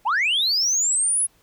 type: linear sweep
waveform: sine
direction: up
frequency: 748 to 10590 Hz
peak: -16 dBFS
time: 0.05-1.27 s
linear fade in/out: 20 ms
effects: tanh soft clip ceiling -16 dBFS + pink hiss -60 dBFS RMS until 1.42 s